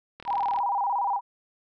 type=click train; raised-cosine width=0.3 ms; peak=-25 dBFS; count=16; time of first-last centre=0.2-0.588 s; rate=38.7 Hz
type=tone with vibrato; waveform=sine; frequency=880 Hz; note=A5; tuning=in tune; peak=-23 dBFS; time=0.25-1.21 s; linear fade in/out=50 ms; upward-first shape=square; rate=17 Hz; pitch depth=160 cents each way
effects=none